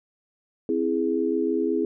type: chord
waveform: sine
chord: C augmented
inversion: none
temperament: equal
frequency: 261.6 / 329.6 / 415.3 Hz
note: C4 / E4 / G#4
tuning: 0 / 0 / 0 cents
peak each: -27 / -25 / -25 dBFS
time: 0.69-1.85 s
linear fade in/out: 2 ms
effects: none